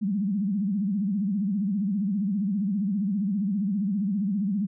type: tone with vibrato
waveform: sine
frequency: 199.3 Hz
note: G3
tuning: 29 cents sharp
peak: -23 dBFS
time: 0.01-4.67 s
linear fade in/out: 20 ms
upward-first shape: sine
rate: 15 Hz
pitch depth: 150 cents each way
effects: none